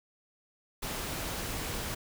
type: noise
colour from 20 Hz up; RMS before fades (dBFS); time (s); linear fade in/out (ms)
pink; -36; 0.82-1.95; 10
effects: none